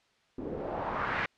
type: noise with low-pass filter sweep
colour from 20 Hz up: white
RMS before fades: -34 dBFS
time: 0.38-1.26 s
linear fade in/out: 5 ms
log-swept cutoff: 330 to 2000 Hz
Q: 2.2
effects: white hiss -68 dBFS RMS until 1.37 s + low-pass 4000 Hz 12 dB/octave